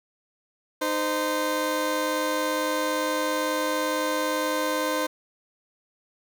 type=tone pair together; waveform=20% pulse; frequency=307.4 / 517 Hz; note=D#4 / C5; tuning=-21 / -21 cents; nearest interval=major sixth; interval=900 cents; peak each=-23 / -21 dBFS; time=0.81-5.07 s; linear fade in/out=10 ms; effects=none